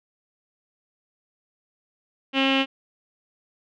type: tone with low-pass filter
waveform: sawtooth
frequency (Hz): 269.3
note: C#4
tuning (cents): -50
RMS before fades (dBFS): -21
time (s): 2.33-2.66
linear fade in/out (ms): 50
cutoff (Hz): 2900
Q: 6.8
effects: none